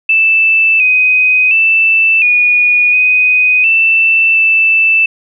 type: tone with pitch steps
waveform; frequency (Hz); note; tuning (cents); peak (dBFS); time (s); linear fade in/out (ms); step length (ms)
sine; 2643 / 2508 / 2651 / 2455 / 2498 / 2662 / 2646; E7 / D#7 / E7 / D#7 / D#7 / E7 / E7; +4 / +13 / +9 / -24 / +6 / +16 / +6; -6; 0.09-5.06; 5; 710
effects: none